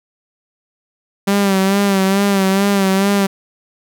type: tone with vibrato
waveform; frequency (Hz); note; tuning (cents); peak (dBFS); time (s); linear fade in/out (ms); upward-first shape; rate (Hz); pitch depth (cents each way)
sawtooth; 196; G3; 0; -8; 1.27-3.27; 10; sine; 2.3; 50
effects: none